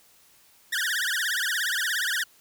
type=tone with vibrato; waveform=sawtooth; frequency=1661.2 Hz; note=G#6; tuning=in tune; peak=-21 dBFS; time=0.72-2.24 s; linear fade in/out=10 ms; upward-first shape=triangle; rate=17 Hz; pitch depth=270 cents each way; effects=white hiss -58 dBFS RMS until 2.4 s